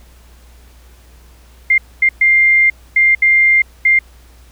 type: tone bursts at uneven times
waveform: sine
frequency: 2100 Hz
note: C7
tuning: 6 cents sharp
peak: -7 dBFS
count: 6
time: 1.7-1.78 / 2.02-2.09 / 2.21-2.7 / 2.96-3.15 / 3.22-3.62 / 3.85-3.99 s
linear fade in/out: 5 ms
effects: added 60 Hz sine -41 dBFS peak until 4.51 s + pink hiss -49 dBFS RMS until 4.51 s